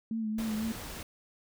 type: tone with vibrato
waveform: sine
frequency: 220 Hz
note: A3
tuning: in tune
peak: -30 dBFS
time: 0.11-0.72 s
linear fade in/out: 2 ms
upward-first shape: sine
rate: 4 Hz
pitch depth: 44 cents each way
type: noise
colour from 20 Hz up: pink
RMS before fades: -42 dBFS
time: 0.38-1.03 s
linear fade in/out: 5 ms
effects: none